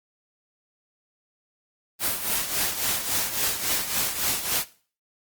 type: noise with tremolo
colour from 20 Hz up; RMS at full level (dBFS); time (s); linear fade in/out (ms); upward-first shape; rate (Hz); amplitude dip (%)
white; -23; 1.99-4.65; 50; triangle; 3.6; 70
effects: noise-tail reverb RT60 0.4 s tail -17 dB re dry + Opus 32 kbps